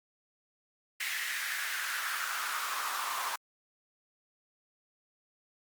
pink noise with high-pass filter sweep, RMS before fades -35 dBFS, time 1-3.36 s, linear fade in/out 5 ms, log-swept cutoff 2000 to 1000 Hz, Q 3.7, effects Opus 48 kbps

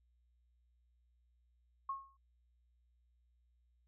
sine tone with exponential decay, 1088 Hz, C#6, 33 cents flat, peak -34 dBFS, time 1.89-2.17 s, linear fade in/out 5 ms, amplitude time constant 60 ms, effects added 60 Hz sine -70 dBFS peak until 3.87 s

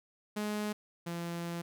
sawtooth tone pair in turn, 210 / 170.64 Hz, G#3 / F3, +19 / -40 cents, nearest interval major third, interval 359 cents, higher first, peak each -29 / -32 dBFS, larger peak first, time 0.36-0.73 / 1.06-1.62 s, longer second, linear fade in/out 10 ms, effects none

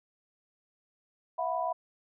sine chord, E suspended second, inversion none, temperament equal with one note detuned, 659.3 / 724.3 / 987.8 Hz, E5 / F#5 / B5, 0 / -37 / 0 cents, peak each -33 dBFS, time 1.38-1.73 s, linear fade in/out 10 ms, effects none

